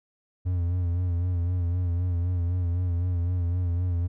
triangle tone with vibrato, 88.1 Hz, F2, 16 cents sharp, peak -21 dBFS, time 0.45-4.08 s, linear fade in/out 20 ms, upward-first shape sine, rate 3.9 Hz, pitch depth 54 cents each way, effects none

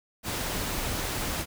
pink noise, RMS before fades -31 dBFS, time 0.23-1.46 s, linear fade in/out 50 ms, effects none

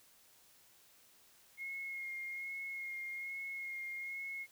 sine tone with vibrato, 2152 Hz, C7, 48 cents sharp, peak -40 dBFS, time 1.57-4.47 s, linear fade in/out 50 ms, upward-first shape sine, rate 1.2 Hz, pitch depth 21 cents each way, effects white hiss -65 dBFS RMS until 4.51 s

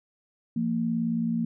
sine tone pair together, 171.09 / 229.9 Hz, F3 / A#3, -35 / -24 cents, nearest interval perfect fourth, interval 511 cents, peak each -30 / -25 dBFS, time 0.56-1.45 s, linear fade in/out 5 ms, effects none

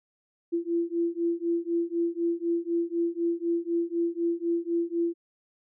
sine beating tone pair, 337.3 / 341.3 Hz, E4 / F4, +40 / -40 cents, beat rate 4 Hz, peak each -28 dBFS, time 0.52-5.14 s, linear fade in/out 20 ms, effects none

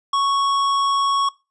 triangle tone with hard clipping, 1108.7 Hz, C#6, in tune, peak -18 dBFS, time 0.13-1.29 s, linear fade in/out 5 ms, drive 15 dB, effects noise-tail reverb RT60 0.3 s tail -23 dB re dry + resampled to 24000 Hz

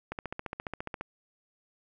click train, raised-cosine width 0.5 ms, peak -20 dBFS, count 14, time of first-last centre 0.12-1.01 s, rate 14.6 Hz, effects none

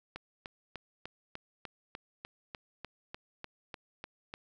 click train, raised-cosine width 0.3 ms, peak -25 dBFS, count 15, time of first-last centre 0.16-4.339 s, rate 3.35 Hz, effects none

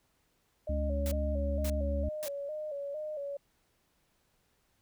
sine tone with vibrato, 587.3 Hz, D5, in tune, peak -35 dBFS, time 0.67-3.37 s, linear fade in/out 5 ms, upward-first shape square, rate 2.2 Hz, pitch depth 70 cents each way
harmonic tone, 71.6 Hz, D2, 43 cents flat, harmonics 1 / 3 / 4, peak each -30 / -40 / -42 dBFS, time 0.69-2.09 s, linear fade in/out 5 ms
white noise bursts, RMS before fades -41 dBFS, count 3, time 1.06-2.282 s, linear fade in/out 0 ms, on 54 ms, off 530 ms
effects pink hiss -73 dBFS RMS until 4.81 s

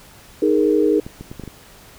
sine chord, D# suspended fourth, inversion none, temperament just, 311.1 / 414.8 / 466.7 Hz, D#4 / G#4 / A#4, 0 / -2 / +2 cents, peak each -17 / -17 / -19 dBFS, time 0.42-1 s, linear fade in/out 5 ms
clicks, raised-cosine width 3 ms, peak -19 dBFS, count 6, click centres 1.065 / 1.21 / 1.315 / 1.397 / 1.437 / 1.477 s
effects pink hiss -45 dBFS RMS until 1.98 s

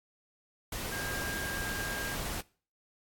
sine tone in noise, 1611 Hz, G6, 47 cents sharp, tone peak -37 dBFS, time 0.92-2.15 s, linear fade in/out 5 ms, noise pink, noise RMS -37 dBFS, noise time 0.72-2.41 s, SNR -3 dB, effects noise-tail reverb RT60 0.4 s tail -22 dB re dry + AAC 64 kbps

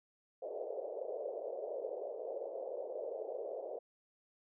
white band-pass noise, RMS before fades -42 dBFS, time 0.42-3.79 s, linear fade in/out 10 ms, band 430 to 610 Hz, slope 48 dB/octave, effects none

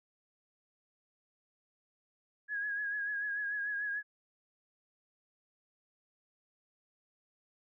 sine tone with vibrato, 1661.2 Hz, G#6, in tune, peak -33 dBFS, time 2.48-4.03 s, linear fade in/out 50 ms, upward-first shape triangle, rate 6.8 Hz, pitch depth 52 cents each way, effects none

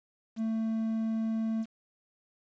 triangle tone with quantisation, 222.8 Hz, A3, 22 cents sharp, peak -26 dBFS, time 0.36-1.66 s, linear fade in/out 50 ms, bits 9, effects resampled to 16000 Hz

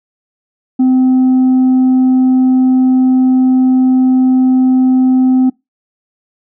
sine tone with tanh clipping, 257.5 Hz, C4, 28 cents flat, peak -7 dBFS, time 0.79-5.5 s, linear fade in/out 10 ms, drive 2 dB, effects noise-tail reverb RT60 0.2 s tail -24 dB re dry

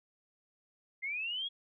sine linear sweep, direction up, 2067 to 3352 Hz, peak -34 dBFS, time 1.02-1.49 s, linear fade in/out 20 ms, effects none

